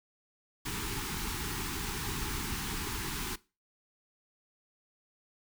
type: band-stop noise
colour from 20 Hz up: pink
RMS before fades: -36 dBFS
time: 0.65-3.36 s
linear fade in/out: 10 ms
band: 440 to 790 Hz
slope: 96 dB/octave
effects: noise-tail reverb RT60 0.3 s tail -20 dB re dry